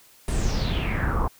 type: noise with low-pass filter sweep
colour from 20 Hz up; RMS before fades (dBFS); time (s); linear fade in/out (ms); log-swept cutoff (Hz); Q
brown; -24; 0.28-1.28; 2; 9800 to 940; 5.7
effects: white hiss -54 dBFS RMS until 1.39 s